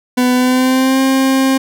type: tone with pitch glide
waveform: 40% pulse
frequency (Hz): 249.7 to 266.1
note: B3 to C4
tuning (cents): +19 to +29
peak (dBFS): -9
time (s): 0.17-1.58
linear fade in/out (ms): 10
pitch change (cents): +110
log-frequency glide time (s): 0.33-1
effects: none